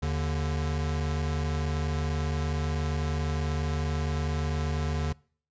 square tone pair together, 77.78 / 146.41 Hz, D#2 / D3, 0 / -5 cents, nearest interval major seventh, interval 1095 cents, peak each -29 / -32 dBFS, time 0.02-5.13 s, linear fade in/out 10 ms, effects noise-tail reverb RT60 0.5 s tail -25 dB re dry + resampled to 16000 Hz

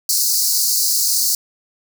pink high-pass noise, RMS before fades -17 dBFS, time 0.09-1.35 s, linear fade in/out 2 ms, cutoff 4300 Hz, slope 96 dB/octave, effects none

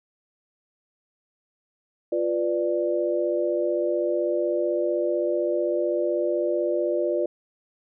sine chord, B diminished, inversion second, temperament equal with one note detuned, 349.2 / 493.9 / 589.7 Hz, F4 / B4 / D5, 0 / 0 / +7 cents, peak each -25 / -28 / -25 dBFS, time 2.12-7.26 s, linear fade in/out 5 ms, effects none

